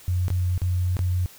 sine tone with dropouts, 90.3 Hz, F#2, 42 cents flat, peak -20 dBFS, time 0.08-1.26 s, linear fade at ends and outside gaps 0 ms, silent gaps 0.282-0.303 / 0.578-0.618 / 0.968-0.991 s, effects white hiss -48 dBFS RMS until 1.38 s

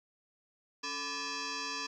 sine tone with frequency modulation, 1889 Hz, A#6, 22 cents sharp, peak -35 dBFS, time 0.83-1.87 s, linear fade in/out 10 ms, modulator 723 Hz, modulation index 5.7, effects 12-bit

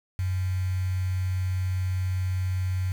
sine tone with quantisation, 92.5 Hz, F#2, in tune, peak -24 dBFS, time 0.19-2.92 s, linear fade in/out 0 ms, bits 7, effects none

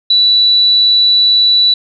sine tone, 3951 Hz, B7, in tune, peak -6 dBFS, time 0.1-1.74 s, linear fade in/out 5 ms, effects none

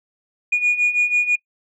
sine beating tone pair, 2444 / 2450.1 Hz, D#7 / D#7, -32 / -27 cents, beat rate 6.1 Hz, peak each -19 / -15 dBFS, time 0.52-1.36 s, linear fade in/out 10 ms, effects noise-tail reverb RT60 0.1 s tail -24 dB re dry + tanh soft clip ceiling -11 dBFS

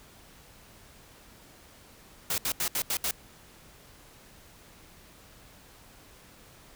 white noise bursts at uneven times, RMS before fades -29 dBFS, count 6, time 2.3-2.38 / 2.45-2.52 / 2.6-2.68 / 2.75-2.82 / 2.9-2.97 / 3.04-3.11 s, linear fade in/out 2 ms, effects pink hiss -54 dBFS RMS until 6.75 s

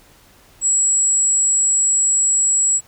sine tone, 7750 Hz, B8, 34 cents flat, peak -13 dBFS, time 0.61-2.81 s, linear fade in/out 50 ms, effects pink hiss -50 dBFS RMS until 2.87 s

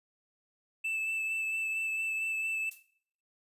triangle tone with vibrato, 2637 Hz, E7, in tune, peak -29 dBFS, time 0.84-2.7 s, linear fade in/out 10 ms, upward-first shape sine, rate 4.4 Hz, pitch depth 14 cents each way
violet noise with exponential decay, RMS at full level -41 dBFS, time 2.71-2.88 s, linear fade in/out 5 ms, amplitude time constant 36 ms
effects noise-tail reverb RT60 0.6 s tail -19 dB re dry + resampled to 32000 Hz

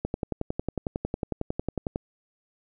click train, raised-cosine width 2 ms, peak -14 dBFS, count 22, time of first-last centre 0.05-1.959 s, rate 11 Hz, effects none

